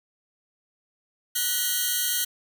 5% pulse tone cluster, 1475 / 1906 / 3204 / 4118 Hz, F#6 / A#6 / G7 / C8, -6 / +38 / +37 / -28 cents, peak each -18 / -21 / -18 / -26 dBFS, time 1.35-2.25 s, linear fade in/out 10 ms, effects none

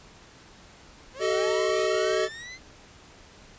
sawtooth linear sweep, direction up, 490 to 2093 Hz, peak -35 dBFS, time 1.13-2.59 s, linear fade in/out 50 ms
square chord, D# diminished, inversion first, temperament equal with one note detuned, 379.5 / 440 / 622.3 Hz, F#4 / A4 / D#5, +44 / 0 / 0 cents, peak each -28 dBFS, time 1.19-2.29 s, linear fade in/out 50 ms
effects pink hiss -51 dBFS RMS until 3.58 s + resampled to 16000 Hz

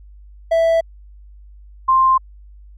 triangle / sine tone pair in turn, 659.3 / 1049.6 Hz, E5 / C6, 0 / +5 cents, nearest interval minor sixth, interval 805 cents, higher second, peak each -10 dBFS, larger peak neither, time 0.51-0.81 / 1.88-2.18 s, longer neither, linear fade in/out 10 ms, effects added 50 Hz sine -39 dBFS peak until 2.77 s

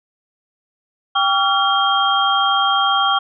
sine tone cluster, 789 / 1139 / 1377 / 3214 Hz, G5 / C#6 / F6 / G7, +11 / +47 / -25 / +43 cents, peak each -19 dBFS, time 1.15-3.19 s, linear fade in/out 10 ms, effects none

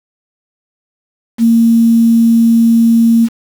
sine tone with quantisation, 230 Hz, A#3, 23 cents flat, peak -5 dBFS, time 1.38-3.29 s, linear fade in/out 50 ms, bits 5, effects none

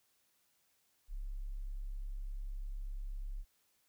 sine tone, 34.17 Hz, C#1, 24 cents flat, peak -38 dBFS, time 1.08-3.45 s, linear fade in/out 50 ms, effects white hiss -75 dBFS RMS until 3.88 s

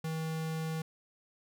square tone, 160 Hz, D#3, 49 cents sharp, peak -34 dBFS, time 0.04-0.82 s, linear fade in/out 5 ms, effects none

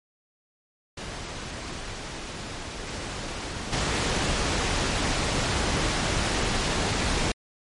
pink noise with level steps, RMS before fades -35 / -33 / -25 dBFS, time 0.97-7.32 s, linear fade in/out 5 ms, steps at 2.87 / 3.72 s, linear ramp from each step 10 ms, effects low-pass 7000 Hz 12 dB/octave + MP3 48 kbps

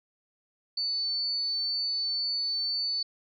sine tone, 4499 Hz, C#8, 25 cents sharp, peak -27 dBFS, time 0.77-3.03 s, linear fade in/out 5 ms, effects none

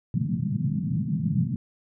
white band-pass noise, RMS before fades -26 dBFS, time 0.14-1.56 s, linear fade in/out 2 ms, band 110 to 210 Hz, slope 48 dB/octave, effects none

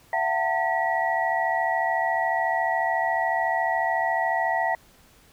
sine tone cluster, 674 / 748 / 895 / 1930 Hz, E5 / F#5 / A5 / B6, +38 / +19 / +29 / -40 cents, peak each -27 dBFS, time 0.13-4.75 s, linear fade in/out 2 ms, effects pink hiss -56 dBFS RMS until 5.32 s

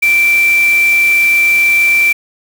sine tone in noise, 2344 Hz, D7, 4 cents flat, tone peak -7 dBFS, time 0.02-2.13 s, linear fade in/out 10 ms, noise white, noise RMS -25 dBFS, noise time 0.02-2.13 s, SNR +15 dB, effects none

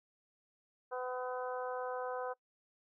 harmonic tone, 252.1 Hz, B3, 36 cents sharp, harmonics 2 / 3 / 4 / 5 / 6, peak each -39 / -43 / -45 / -47 / -49 dBFS, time 0.91-2.34 s, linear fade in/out 20 ms, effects noise-tail reverb RT60 0.1 s tail -23 dB re dry

